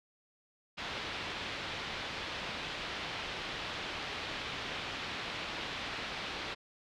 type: low-pass noise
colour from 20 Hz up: white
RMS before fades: -40 dBFS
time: 0.77-6.55 s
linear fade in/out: 20 ms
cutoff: 3800 Hz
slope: 24 dB/octave
effects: none